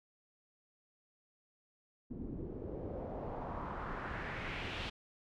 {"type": "noise with low-pass filter sweep", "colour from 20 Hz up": "pink", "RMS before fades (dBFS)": -42, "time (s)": [2.1, 4.9], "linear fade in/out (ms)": 10, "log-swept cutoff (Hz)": [250, 3400], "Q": 2.3, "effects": []}